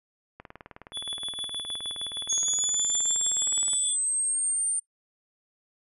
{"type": "click train", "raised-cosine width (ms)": 0.5, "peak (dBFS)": -27, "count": 65, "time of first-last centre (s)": [0.4, 3.733], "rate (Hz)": 19.2}
{"type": "tone with tremolo", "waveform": "square", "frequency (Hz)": 3434, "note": "A7", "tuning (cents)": -43, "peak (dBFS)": -30, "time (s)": [0.92, 3.97], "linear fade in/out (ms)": 50, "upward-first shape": "triangle", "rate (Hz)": 6.5, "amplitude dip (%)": 60}
{"type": "linear sweep", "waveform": "sine", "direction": "up", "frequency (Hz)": [6570, 8960], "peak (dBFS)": -24, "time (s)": [2.29, 4.8], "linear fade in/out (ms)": 10}
{"effects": ["noise-tail reverb RT60 0.1 s tail -22 dB re dry", "resampled to 32000 Hz"]}